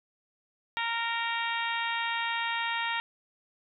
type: harmonic tone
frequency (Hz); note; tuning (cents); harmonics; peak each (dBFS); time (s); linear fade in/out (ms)
463.3; A#4; -11; 2 / 3 / 4 / 5 / 6 / 7 / 8; -33 / -37 / -34 / -37 / -38 / -40 / -40; 0.77-3; 0
effects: none